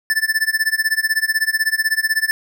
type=tone with tremolo; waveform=square; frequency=1760 Hz; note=A6; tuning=in tune; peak=-13 dBFS; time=0.1-2.31 s; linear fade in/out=0 ms; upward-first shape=sine; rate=16 Hz; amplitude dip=95%; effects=none